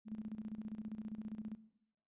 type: tone with tremolo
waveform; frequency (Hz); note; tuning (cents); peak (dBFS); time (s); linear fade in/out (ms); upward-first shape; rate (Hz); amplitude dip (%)
sine; 216.6; A3; -27; -39; 0.05-1.58; 50; square; 15; 65
effects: noise-tail reverb RT60 0.8 s tail -17 dB re dry + resampled to 8000 Hz